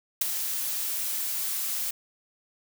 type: noise with ADSR envelope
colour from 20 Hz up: blue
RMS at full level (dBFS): -21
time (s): 0.21-1.91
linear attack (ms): 6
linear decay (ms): 13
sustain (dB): -9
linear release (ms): 6
effects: none